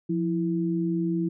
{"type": "tone pair together", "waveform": "sine", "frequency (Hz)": [174.6, 329.6], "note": ["F3", "E4"], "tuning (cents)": [0, 0], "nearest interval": "major seventh", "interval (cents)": 1100, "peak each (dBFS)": -26, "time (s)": [0.09, 1.29], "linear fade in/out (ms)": 10, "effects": []}